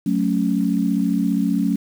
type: chord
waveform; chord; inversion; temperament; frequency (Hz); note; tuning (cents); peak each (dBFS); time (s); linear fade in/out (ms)
sine; F# minor; none; equal; 185 / 220 / 277.2; F#3 / A3 / C#4; 0 / 0 / 0; -21; 0.06-1.76; 5
effects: 7-bit